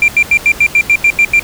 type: tone bursts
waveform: sine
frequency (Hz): 2371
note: D7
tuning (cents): +16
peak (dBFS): -3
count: 10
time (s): 0.02-1.395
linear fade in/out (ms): 2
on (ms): 61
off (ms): 85
effects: tanh soft clip ceiling -2 dBFS + pink hiss -29 dBFS RMS until 1.43 s